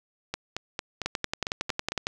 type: two click trains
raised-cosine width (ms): 0.2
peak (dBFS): -13 / -10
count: 8 / 12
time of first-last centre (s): 0.34-1.92 / 1.06-2.069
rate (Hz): 4.43 / 10.9
effects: none